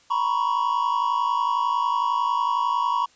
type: tone cluster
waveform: triangle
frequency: 944 / 995 / 1108 Hz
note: A#5 / B5 / C#6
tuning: +22 / +13 / -1 cents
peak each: -23 dBFS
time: 0.1-3.06 s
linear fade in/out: 10 ms
effects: white hiss -57 dBFS RMS until 3.15 s + resampled to 16000 Hz